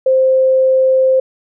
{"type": "tone", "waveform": "sine", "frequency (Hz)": 523.3, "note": "C5", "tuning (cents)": 0, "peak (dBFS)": -8, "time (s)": [0.06, 1.2], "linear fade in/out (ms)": 5, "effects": []}